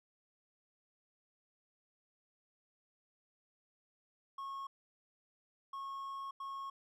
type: tone bursts at uneven times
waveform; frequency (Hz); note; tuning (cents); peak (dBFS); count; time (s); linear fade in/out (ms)
triangle; 1093; C#6; -25; -39; 3; 4.38-4.67 / 5.73-6.31 / 6.4-6.7; 5
effects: none